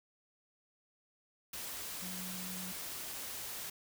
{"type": "tone in noise", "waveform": "sine", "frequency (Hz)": 183.7, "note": "F#3", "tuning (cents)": -12, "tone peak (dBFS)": -45, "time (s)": [2.02, 2.72], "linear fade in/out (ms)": 5, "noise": "white", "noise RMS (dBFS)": -43, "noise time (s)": [1.53, 3.7], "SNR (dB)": -5, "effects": []}